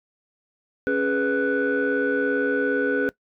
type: tone cluster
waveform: sine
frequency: 276.3 / 417.8 / 495.2 / 1484 Hz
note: C#4 / G#4 / B4 / F#6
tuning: -6 / +10 / +5 / +5 cents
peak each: -24 dBFS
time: 0.87-3.09 s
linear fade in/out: 0 ms
effects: noise-tail reverb RT60 0.1 s tail -21 dB re dry + tanh soft clip ceiling -14 dBFS